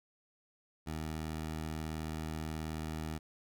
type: tone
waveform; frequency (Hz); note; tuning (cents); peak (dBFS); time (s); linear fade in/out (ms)
15% pulse; 78.6; D#2; +18; -31; 0.86-3.19; 20
effects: none